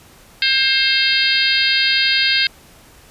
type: harmonic tone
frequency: 531 Hz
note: C5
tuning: 25 cents sharp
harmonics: 3 / 4 / 5 / 6 / 7 / 8 / 9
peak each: -21 / -21 / -21 / -21 / -21 / -21 / -21 dBFS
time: 0.42-2.47 s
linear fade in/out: 2 ms
effects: pink hiss -46 dBFS RMS until 3.1 s + resampled to 32000 Hz